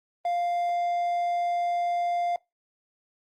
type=tone; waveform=triangle; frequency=698.5 Hz; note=F5; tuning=in tune; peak=-22 dBFS; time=0.25-2.36 s; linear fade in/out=2 ms; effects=noise-tail reverb RT60 0.2 s tail -23 dB re dry + Opus 24 kbps